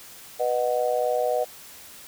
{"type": "chord", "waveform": "sine", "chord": "B major", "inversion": "none", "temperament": "just", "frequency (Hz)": [493.9, 617.4, 740.8], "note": ["B4", "D#5", "F#5"], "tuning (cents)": [0, -14, 2], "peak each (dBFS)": [-25, -25, -27], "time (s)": [0.39, 1.45], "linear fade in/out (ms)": 20, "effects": ["white hiss -45 dBFS RMS until 2.07 s"]}